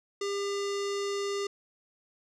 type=tone with low-pass filter; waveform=square; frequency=401 Hz; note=G4; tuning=39 cents sharp; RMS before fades=-32 dBFS; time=0.21-1.47 s; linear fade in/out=5 ms; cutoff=6100 Hz; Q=2; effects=none